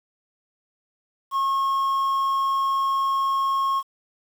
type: tone with quantisation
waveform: triangle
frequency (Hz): 1086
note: C#6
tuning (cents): -36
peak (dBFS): -18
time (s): 1.31-3.83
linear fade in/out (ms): 50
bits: 8
effects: none